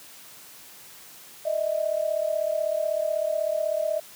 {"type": "tone pair together", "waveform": "sine", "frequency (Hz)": [609, 645.1], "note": ["D#5", "E5"], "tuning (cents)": [-37, -38], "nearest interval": "minor second", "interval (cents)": 99, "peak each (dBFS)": -26, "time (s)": [1.45, 4], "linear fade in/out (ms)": 10, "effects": ["white hiss -47 dBFS RMS until 4.15 s", "high-pass 100 Hz 12 dB/octave"]}